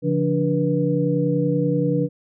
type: tone cluster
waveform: sine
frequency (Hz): 143 / 173.5 / 291.7 / 484.1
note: D3 / F3 / D4 / B4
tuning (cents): -46 / -11 / -12 / -35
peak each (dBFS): -23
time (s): 0.02-2.09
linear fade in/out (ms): 50
effects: none